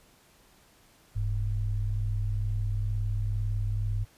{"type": "tone pair together", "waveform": "sine", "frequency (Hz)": [40.92, 103.1], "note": ["E1", "G#2"], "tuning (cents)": [-12, -12], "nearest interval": "octave + major third", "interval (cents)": 1600, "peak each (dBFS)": [-30, -28], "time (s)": [1.15, 4.05], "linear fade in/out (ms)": 20, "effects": ["pink hiss -60 dBFS RMS until 4.17 s", "resampled to 32000 Hz"]}